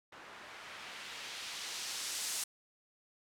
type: noise with low-pass filter sweep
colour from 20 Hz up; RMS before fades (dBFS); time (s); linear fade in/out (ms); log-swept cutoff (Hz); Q
blue; -43; 0.12-2.44; 5; 1200 to 8700; 0.88
effects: none